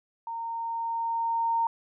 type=tone with level ramp; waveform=sine; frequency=920 Hz; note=A#5; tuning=23 cents flat; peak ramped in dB=-32 to -22 dBFS; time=0.27-1.67 s; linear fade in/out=2 ms; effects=none